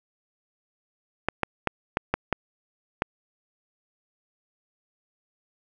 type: clicks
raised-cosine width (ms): 0.5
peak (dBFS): -7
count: 7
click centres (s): 1.286 / 1.433 / 1.673 / 1.971 / 2.14 / 2.327 / 3.021
effects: none